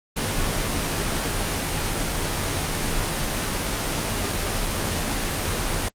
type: noise with comb filter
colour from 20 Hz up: pink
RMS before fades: -24 dBFS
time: 0.16-5.89 s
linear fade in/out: 10 ms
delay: 16 ms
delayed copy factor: -0.55
effects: low-pass 12000 Hz 12 dB/octave + Opus 24 kbps